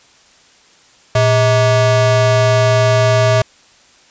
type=ring-modulated tone; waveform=square; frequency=261.6 Hz; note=C4; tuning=in tune; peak=-7 dBFS; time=1.15-3.42 s; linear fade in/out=5 ms; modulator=377 Hz; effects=white hiss -48 dBFS RMS until 4.1 s + resampled to 16000 Hz